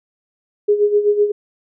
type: tone with tremolo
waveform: sine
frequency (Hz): 414.1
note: G#4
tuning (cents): -5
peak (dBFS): -9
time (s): 0.68-1.32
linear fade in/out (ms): 10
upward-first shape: sine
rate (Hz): 7.9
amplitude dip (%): 70
effects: none